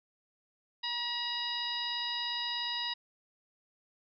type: harmonic tone with a mistuned harmonic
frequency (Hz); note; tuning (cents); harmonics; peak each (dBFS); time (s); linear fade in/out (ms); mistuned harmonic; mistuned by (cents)
957; A#5; +45; 1 / 2 / 3 / 4 / 5; -41 / -41 / -40 / -36 / -39; 0.83-2.94; 10; 5; +43
effects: none